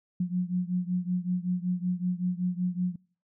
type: beating tone pair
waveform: sine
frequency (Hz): 178.1 / 183.4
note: F3 / F#3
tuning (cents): +34 / -15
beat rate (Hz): 5.3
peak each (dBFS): -28 / -30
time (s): 0.2-2.96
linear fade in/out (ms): 5
effects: noise-tail reverb RT60 0.5 s tail -26 dB re dry